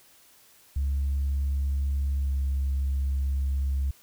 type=tone with pitch glide; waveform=sine; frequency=69.3 to 68.23 Hz; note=C#2 to C#2; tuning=0 to -27 cents; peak=-22 dBFS; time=0.76-3.91 s; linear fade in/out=5 ms; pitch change=-27 cents; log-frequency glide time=2.18-2.31 s; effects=tanh soft clip ceiling -21 dBFS + white hiss -57 dBFS RMS until 4.02 s